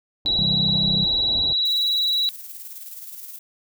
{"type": "low-pass noise", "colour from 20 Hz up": "pink", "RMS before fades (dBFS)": -35, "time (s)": [0.25, 1.53], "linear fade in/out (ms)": 2, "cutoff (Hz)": 880, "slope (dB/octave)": 48}
{"type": "tone with vibrato", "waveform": "sine", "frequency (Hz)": 3899, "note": "B7", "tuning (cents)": -23, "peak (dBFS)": -18, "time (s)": [0.26, 2.29], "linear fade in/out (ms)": 0, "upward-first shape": "sine", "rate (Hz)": 20, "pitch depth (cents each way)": 30}
{"type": "chord", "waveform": "sine", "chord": "C major", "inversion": "none", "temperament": "just", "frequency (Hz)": [130.81, 163.52, 196.22], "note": ["C3", "E3", "G3"], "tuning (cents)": [0, -14, 2], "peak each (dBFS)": [-30, -27, -27], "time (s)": [0.39, 1.04], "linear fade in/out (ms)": 0}
{"type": "noise with tremolo", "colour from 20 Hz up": "violet", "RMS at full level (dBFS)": -36, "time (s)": [1.65, 3.39], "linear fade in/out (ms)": 5, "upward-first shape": "square", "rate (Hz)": 19, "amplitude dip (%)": 40}
{"effects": []}